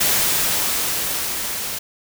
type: noise with level ramp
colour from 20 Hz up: white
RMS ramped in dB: -17 to -27 dBFS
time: 0-1.79 s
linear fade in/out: 10 ms
effects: none